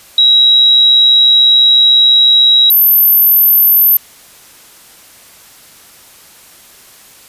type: tone pair in turn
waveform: sine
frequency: 3858 / 13071 Hz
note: B7 / G#9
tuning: -41 / -29 cents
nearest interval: octave + major sixth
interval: 2112 cents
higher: second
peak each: -4 dBFS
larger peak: neither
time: 0.18-2.7 / 2.7-3.97 s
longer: first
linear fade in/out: 2 ms
effects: white hiss -40 dBFS RMS until 7.28 s + resampled to 32000 Hz